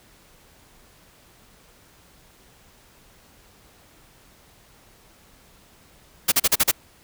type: noise bursts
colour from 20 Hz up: white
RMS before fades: -17 dBFS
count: 6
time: 6.28-6.715 s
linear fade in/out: 10 ms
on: 40 ms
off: 39 ms
effects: pink hiss -54 dBFS RMS until 7.03 s